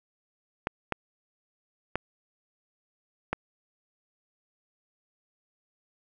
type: clicks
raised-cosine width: 0.5 ms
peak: -12 dBFS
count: 4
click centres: 0.671 / 0.923 / 1.956 / 3.33 s
effects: none